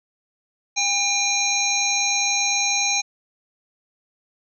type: harmonic tone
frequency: 803 Hz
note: G5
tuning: 41 cents sharp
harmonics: 1 / 3 / 5 / 7 / 8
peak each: -28 / -24 / -25 / -28 / -23 dBFS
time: 0.76-3.02 s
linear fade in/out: 20 ms
effects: none